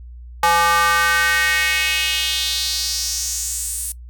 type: tone with high-pass filter sweep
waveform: square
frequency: 169.7 Hz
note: F3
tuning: 49 cents flat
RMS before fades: -19 dBFS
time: 0.43-3.92 s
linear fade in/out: 2 ms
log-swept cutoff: 910 to 9700 Hz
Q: 2.9
effects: noise-tail reverb RT60 0.1 s tail -18 dB re dry + added 60 Hz sine -34 dBFS peak until 4.09 s